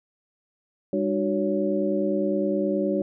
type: tone cluster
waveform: sine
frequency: 201.6 / 302.1 / 371.8 / 560 Hz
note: G3 / D4 / F#4 / C#5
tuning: +49 / +49 / +8 / +18 cents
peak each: -27 dBFS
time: 0.93-3.02 s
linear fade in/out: 2 ms
effects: none